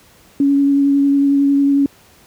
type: tone with vibrato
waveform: sine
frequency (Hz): 280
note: C#4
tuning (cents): +18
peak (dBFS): -10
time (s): 0.4-1.86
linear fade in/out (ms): 2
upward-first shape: triangle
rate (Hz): 11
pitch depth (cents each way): 15
effects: pink hiss -48 dBFS RMS until 2.26 s + high-pass 60 Hz 12 dB/octave